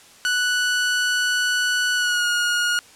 sawtooth tone with pitch glide, 1480 to 1436.2 Hz, F#6 to F6, 0 to +48 cents, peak -15 dBFS, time 0.25-2.79 s, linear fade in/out 0 ms, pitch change -52 cents, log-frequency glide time 1.95-2.26 s, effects white hiss -48 dBFS RMS until 2.95 s + low-pass 9000 Hz 12 dB/octave

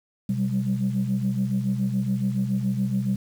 sine tone cluster, 127.1 / 190.8 / 197.9 Hz, C3 / G3 / G3, -50 / -47 / +17 cents, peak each -26 / -27 / -24 dBFS, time 0.29-3.16 s, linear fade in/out 5 ms, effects tanh soft clip ceiling -15 dBFS + 8-bit

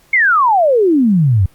sine exponential sweep, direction down, 2215 to 87.31 Hz, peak -8 dBFS, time 0.13-1.46 s, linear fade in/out 5 ms, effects pink hiss -51 dBFS RMS until 1.54 s + Opus 48 kbps

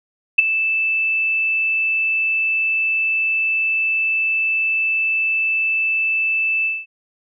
sine tone with ADSR envelope, 2637 Hz, E7, in tune, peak -4 dBFS, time 0.38-6.86 s, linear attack 10 ms, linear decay 15 ms, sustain -12 dB, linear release 210 ms, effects none

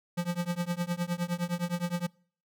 square tone with tremolo, 174.61 Hz, F3, in tune, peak -26 dBFS, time 0.17-2.07 s, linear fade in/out 10 ms, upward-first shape triangle, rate 9.7 Hz, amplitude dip 100%, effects noise-tail reverb RT60 0.5 s tail -26 dB re dry

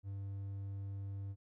triangle tone, 98.7 Hz, G2, 12 cents sharp, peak -38 dBFS, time 0.03-1.36 s, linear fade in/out 50 ms, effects none

